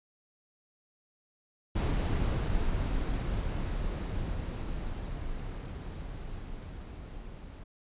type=noise with level ramp; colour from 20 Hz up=brown; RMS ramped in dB=-27 to -44 dBFS; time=1.75-7.64 s; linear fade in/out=10 ms; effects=resampled to 8000 Hz